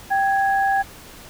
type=tone pair together; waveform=sine; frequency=784.4 / 1662 Hz; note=G5 / G#6; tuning=+1 / +1 cents; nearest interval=octave + minor second; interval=1300 cents; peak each=-17 / -23 dBFS; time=0.1-0.83 s; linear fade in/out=20 ms; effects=pink hiss -42 dBFS RMS until 1.29 s